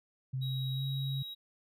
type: tone with pitch glide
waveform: sine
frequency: 130.81 to 135.11 Hz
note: C3 to C#3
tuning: 0 to -44 cents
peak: -32 dBFS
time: 0.33-1.23 s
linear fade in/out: 10 ms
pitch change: +56 cents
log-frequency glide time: 0.73-0.83 s
type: tone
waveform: triangle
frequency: 3825 Hz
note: A#7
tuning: 44 cents sharp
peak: -39 dBFS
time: 0.41-1.35 s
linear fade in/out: 20 ms
effects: none